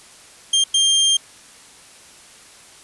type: tone bursts at uneven times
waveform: sawtooth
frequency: 3189 Hz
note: G7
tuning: 29 cents sharp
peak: -10 dBFS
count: 2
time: 0.53-0.64 / 0.74-1.17 s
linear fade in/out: 5 ms
effects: white hiss -45 dBFS RMS until 2.83 s + resampled to 24000 Hz